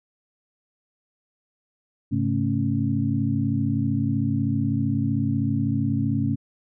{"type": "tone cluster", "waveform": "sine", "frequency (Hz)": [104.2, 136.8, 219.9, 275.8], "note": ["G#2", "C#3", "A3", "C#4"], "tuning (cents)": [6, -23, -1, -9], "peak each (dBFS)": -26, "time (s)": [2.11, 6.36], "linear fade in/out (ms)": 20, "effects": []}